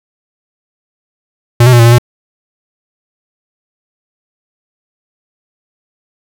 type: tone with pitch steps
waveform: square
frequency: 119.3 / 126.9 / 120.1 / 116.1 / 118.2 / 121.3 Hz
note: A#2 / B2 / B2 / A#2 / A#2 / B2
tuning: +41 / +47 / -48 / -7 / +24 / -31 cents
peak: -3 dBFS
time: 1.6-1.984 s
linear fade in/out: 5 ms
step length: 64 ms
effects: none